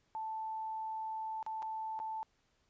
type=tone with dropouts; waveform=sine; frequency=880 Hz; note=A5; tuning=in tune; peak=-37 dBFS; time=0.15-2.23 s; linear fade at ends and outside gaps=0 ms; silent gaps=1.428-1.464 / 1.622-1.627 / 1.991-2 s; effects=pink hiss -75 dBFS RMS until 2.69 s + resampled to 16000 Hz